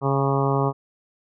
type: harmonic tone with a mistuned harmonic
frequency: 137.6 Hz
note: C#3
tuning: 12 cents flat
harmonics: 1 / 2 / 3 / 4 / 5 / 6 / 7 / 8 / 9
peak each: -22 / -28 / -25 / -30 / -30 / -30 / -30 / -29 / -33 dBFS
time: 0.01-0.73 s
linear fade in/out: 50 ms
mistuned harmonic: 9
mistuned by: -27 cents
effects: none